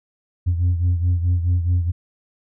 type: beating tone pair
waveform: sine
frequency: 87.31 / 92.01 Hz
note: F2 / F#2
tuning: 0 / -9 cents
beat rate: 4.7 Hz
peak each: -15 / -21 dBFS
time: 0.46-1.92 s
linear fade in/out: 20 ms
effects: tanh soft clip ceiling -13 dBFS